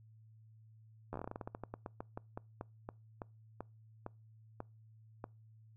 slowing click train, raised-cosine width 1 ms, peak -28 dBFS, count 26, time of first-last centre 1.13-5.241 s, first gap 12 ms, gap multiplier 1.18, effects noise-tail reverb RT60 0.3 s tail -25 dB re dry + added 110 Hz sine -58 dBFS peak until 5.76 s

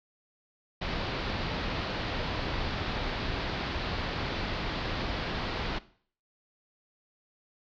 pink low-pass noise, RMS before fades -33 dBFS, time 0.81-5.79 s, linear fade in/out 10 ms, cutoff 4700 Hz, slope 48 dB/octave, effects noise-tail reverb RT60 0.5 s tail -18 dB re dry

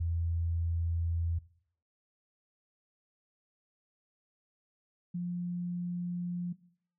sine tone pair in turn, 83.9 / 175.99 Hz, E2 / F3, +31 / +14 cents, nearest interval octave + minor second, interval 1283 cents, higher second, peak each -29 / -32 dBFS, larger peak first, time 0-1.39 / 5.14-6.53 s, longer neither, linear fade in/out 10 ms, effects noise-tail reverb RT60 0.6 s tail -19 dB re dry

